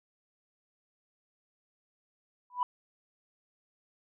sine tone with exponential growth, 987.8 Hz, B5, in tune, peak -21 dBFS, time 2.5-2.63 s, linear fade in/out 2 ms, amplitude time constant 28 ms, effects tanh soft clip ceiling -20 dBFS

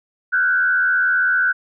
sine tone with frequency modulation, 1502 Hz, F#6, 26 cents sharp, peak -14 dBFS, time 0.32-1.53 s, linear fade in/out 20 ms, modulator 84.7 Hz, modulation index 0.86, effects none

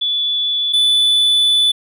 sine / triangle tone pair in turn, 3451 / 3481 Hz, A7 / A7, -34 / -19 cents, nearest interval unison, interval 15 cents, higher second, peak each -15 / -9 dBFS, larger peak second, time 0.01-0.73 / 0.73-1.72 s, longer second, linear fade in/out 10 ms, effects none

